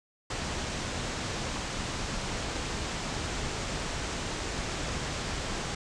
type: low-pass noise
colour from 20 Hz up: pink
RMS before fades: -34 dBFS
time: 0.3-5.75 s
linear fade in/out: 5 ms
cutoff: 8100 Hz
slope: 48 dB/octave
effects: none